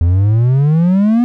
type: exponential sweep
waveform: triangle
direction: up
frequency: 82.41 to 246.9 Hz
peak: -6 dBFS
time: 0.01-1.24 s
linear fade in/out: 0 ms
effects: none